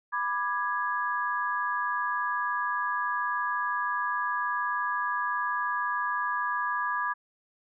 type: chord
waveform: sine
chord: G# diminished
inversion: first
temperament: equal with one note detuned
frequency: 987.8 / 1186.9 / 1661.2 Hz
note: B5 / D6 / G#6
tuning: 0 / +18 / 0 cents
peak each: -31 dBFS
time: 0.12-7.14 s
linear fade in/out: 20 ms
effects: none